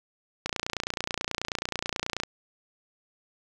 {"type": "click train", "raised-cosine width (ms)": 0.2, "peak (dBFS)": -11, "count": 53, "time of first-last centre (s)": [0.46, 2.235], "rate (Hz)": 29.3, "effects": []}